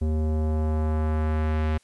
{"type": "tone with low-pass filter sweep", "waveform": "square", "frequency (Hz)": 77.8, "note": "D#2", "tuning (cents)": 0, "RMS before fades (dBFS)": -24, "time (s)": [0.01, 1.78], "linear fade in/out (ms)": 10, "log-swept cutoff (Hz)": [400, 2700], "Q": 0.94, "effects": ["white hiss -62 dBFS RMS until 1.83 s", "resampled to 24000 Hz"]}